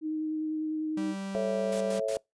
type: tone with vibrato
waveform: sine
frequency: 311.1 Hz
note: D#4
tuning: in tune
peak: -29 dBFS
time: 0.01-1.15 s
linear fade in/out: 50 ms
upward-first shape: square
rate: 10 Hz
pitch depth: 9 cents each way
type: tone with pitch glide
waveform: 45% pulse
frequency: 194.7 to 196.17 Hz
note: G3 to G3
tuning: -12 to +2 cents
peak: -34 dBFS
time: 0.97-2 s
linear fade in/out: 5 ms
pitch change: +14 cents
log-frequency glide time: 1.07-1.76 s
type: chord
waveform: sine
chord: A major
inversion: none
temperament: just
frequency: 440 / 550 / 660 Hz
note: A4 / C#5 / E5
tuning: 0 / -14 / +2 cents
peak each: -33 / -30 / -32 dBFS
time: 1.35-2.17 s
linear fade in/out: 0 ms
type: noise bursts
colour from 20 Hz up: white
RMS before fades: -41 dBFS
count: 3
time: 1.72-2.168 s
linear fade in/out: 2 ms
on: 86 ms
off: 95 ms
effects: noise-tail reverb RT60 0.2 s tail -26 dB re dry + resampled to 22050 Hz